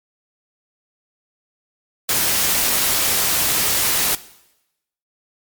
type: noise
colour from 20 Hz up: white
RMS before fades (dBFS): -18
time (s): 2.09-4.15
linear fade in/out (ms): 2
effects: noise-tail reverb RT60 0.9 s tail -18 dB re dry + MP3 96 kbps